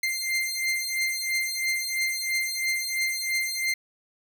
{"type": "beating tone pair", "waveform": "sawtooth", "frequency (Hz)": [2093, 2096], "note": ["C7", "C7"], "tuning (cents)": [0, 2], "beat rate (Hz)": 3, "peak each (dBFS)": -25, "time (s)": [0.03, 3.74], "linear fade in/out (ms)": 5, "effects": []}